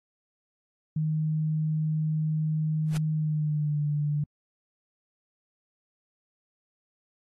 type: tone with pitch glide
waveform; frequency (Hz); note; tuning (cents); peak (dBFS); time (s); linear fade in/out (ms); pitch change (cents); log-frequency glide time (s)
sine; 155.56 to 147.76; D#3 to D3; 0 to +11; -24; 0.96-4.24; 5; -89; 3.13-3.8
type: noise with exponential growth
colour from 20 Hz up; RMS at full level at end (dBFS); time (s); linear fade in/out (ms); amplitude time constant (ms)
pink; -34; 2.85-2.97; 1; 25
effects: AAC 32 kbps